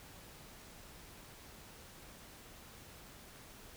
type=silence; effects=pink hiss -55 dBFS RMS until 3.76 s